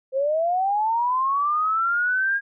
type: linear sweep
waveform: sine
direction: up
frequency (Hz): 516 to 1635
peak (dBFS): -19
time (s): 0.12-2.41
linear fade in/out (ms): 50
effects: none